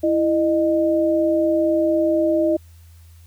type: tone pair together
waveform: sine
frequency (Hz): 330.8 / 613.4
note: E4 / D#5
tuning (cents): +6 / -25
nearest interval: major seventh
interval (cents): 1069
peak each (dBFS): -18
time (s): 0.03-2.57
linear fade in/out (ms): 10
effects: added 83 Hz sine -43 dBFS peak until 3.26 s + white hiss -57 dBFS RMS until 3.26 s